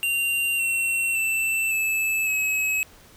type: tone with pitch steps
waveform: square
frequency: 2774 / 2720 / 2667 / 2615 / 2564 Hz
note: F7 / F7 / E7 / E7 / E7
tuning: -12 / -46 / +20 / -15 / -49 cents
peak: -22 dBFS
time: 0.03-2.83 s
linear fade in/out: 0 ms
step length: 560 ms
effects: pink hiss -51 dBFS RMS until 3.16 s